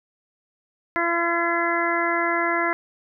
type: harmonic tone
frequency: 340 Hz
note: F4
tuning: 46 cents flat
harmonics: 1 / 2 / 3 / 4 / 5 / 6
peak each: -27 / -27 / -27 / -27 / -27 / -27 dBFS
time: 0.96-2.73 s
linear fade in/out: 0 ms
effects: none